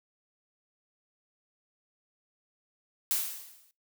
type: noise with exponential decay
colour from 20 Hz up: blue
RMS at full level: -26 dBFS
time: 3.11-3.71 s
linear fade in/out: 0 ms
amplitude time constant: 130 ms
effects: noise-tail reverb RT60 0.2 s tail -20 dB re dry